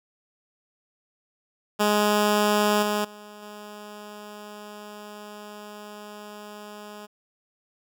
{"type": "tone with level steps", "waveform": "10% pulse", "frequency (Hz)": 208.6, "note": "G#3", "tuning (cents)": 8, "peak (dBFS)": [-11, -15, -34, -31], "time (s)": [1.79, 7.07], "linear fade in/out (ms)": 20, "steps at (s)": [2.82, 3.04, 3.42], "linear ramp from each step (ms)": 10, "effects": []}